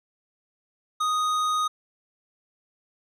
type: tone with tanh clipping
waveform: triangle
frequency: 1244.5 Hz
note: D#6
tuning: in tune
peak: -24 dBFS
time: 1-1.68 s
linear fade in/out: 10 ms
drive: 18 dB
effects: none